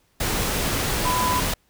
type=tone in noise; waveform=sine; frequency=999 Hz; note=B5; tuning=20 cents sharp; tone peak=-21 dBFS; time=1.05-1.4 s; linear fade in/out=5 ms; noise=pink; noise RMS=-24 dBFS; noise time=0.2-1.54 s; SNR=0 dB; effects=pink hiss -64 dBFS RMS until 1.69 s